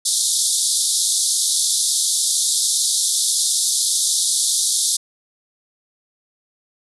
white band-pass noise, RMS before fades -19 dBFS, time 0.05-4.97 s, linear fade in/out 10 ms, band 3500 to 11000 Hz, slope 96 dB/octave, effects none

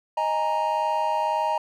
triangle chord, D# suspended fourth, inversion none, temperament equal, 622.3 / 830.6 / 932.3 Hz, D#5 / G#5 / A#5, 0 / 0 / 0 cents, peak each -26 / -26 / -22 dBFS, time 0.17-1.58 s, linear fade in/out 5 ms, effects none

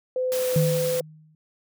sine tone with pitch glide, 510 to 506.8 Hz, C5 to B4, -44 to +45 cents, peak -22 dBFS, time 0.16-1.01 s, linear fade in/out 2 ms, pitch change -11 cents, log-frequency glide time 0.4-0.47 s
white high-pass noise, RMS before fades -33 dBFS, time 0.32-1 s, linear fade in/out 0 ms, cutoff 110 Hz, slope 12 dB/octave
sine tone with exponential decay, 155.56 Hz, D#3, in tune, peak -16 dBFS, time 0.56-1.35 s, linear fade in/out 2 ms, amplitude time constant 170 ms
effects none

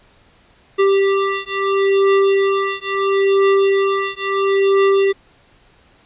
square beating tone pair, 392 / 392.74 Hz, G4 / G4, 0 / +3 cents, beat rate 0.74 Hz, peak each -17 dBFS, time 0.78-5.13 s, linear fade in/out 20 ms, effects pink hiss -52 dBFS RMS until 6.05 s + resampled to 8000 Hz

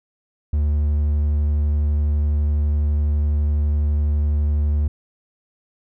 triangle tone, 74 Hz, D2, 14 cents sharp, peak -14 dBFS, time 0.53-4.88 s, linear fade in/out 5 ms, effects none

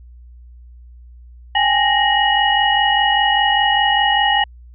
sine tone cluster, 796 / 841 / 1867 / 2911 Hz, G5 / G#5 / A#6 / F#7, +26 / +22 / +2 / -29 cents, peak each -18 dBFS, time 1.55-4.44 s, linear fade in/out 5 ms, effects added 60 Hz sine -38 dBFS peak until 4.74 s

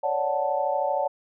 sine chord, D major seventh, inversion third, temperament equal, 554.4 / 587.3 / 740 / 880 Hz, C#5 / D5 / F#5 / A5, 0 / 0 / 0 / 0 cents, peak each -28 dBFS, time 0.03-1.08 s, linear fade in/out 10 ms, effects none

